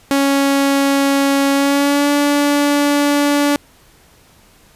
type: tone with pitch glide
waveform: sawtooth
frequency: 277.2 to 288.5 Hz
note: C#4 to D4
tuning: 0 to -31 cents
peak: -8 dBFS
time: 0.11-3.56 s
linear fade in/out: 0 ms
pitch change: +69 cents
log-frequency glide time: 1.53-2.1 s
effects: pink hiss -49 dBFS RMS until 4.75 s + resampled to 32000 Hz